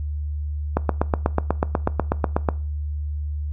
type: click train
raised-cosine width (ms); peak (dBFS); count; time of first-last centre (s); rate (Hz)
1; -4; 15; 0.77-2.488; 8.15
effects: noise-tail reverb RT60 0.4 s tail -20 dB re dry + added 74 Hz sine -24 dBFS peak until 3.52 s